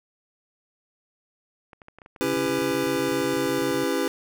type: clicks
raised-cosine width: 0.5 ms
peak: -30 dBFS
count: 11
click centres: 1.732 / 1.818 / 1.884 / 1.986 / 2.018 / 2.061 / 2.162 / 2.331 / 2.479 / 2.544 / 2.581 s
type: chord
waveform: square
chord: C# half-diminished seventh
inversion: none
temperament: just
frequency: 277.2 / 332.6 / 399.1 / 498.9 Hz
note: C#4 / E4 / G4 / B4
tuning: 0 / +16 / +31 / +17 cents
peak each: -29 dBFS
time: 2.21-4.08 s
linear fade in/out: 0 ms
type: tone bursts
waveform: sine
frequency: 136 Hz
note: C#3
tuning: 33 cents flat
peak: -36 dBFS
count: 13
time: 2.24-3.839 s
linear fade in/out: 0 ms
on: 99 ms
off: 26 ms
effects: none